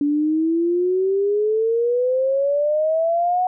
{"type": "exponential sweep", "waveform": "sine", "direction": "up", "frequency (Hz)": [286.3, 741], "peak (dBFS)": -16, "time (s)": [0.01, 3.47], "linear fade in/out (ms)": 2, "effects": []}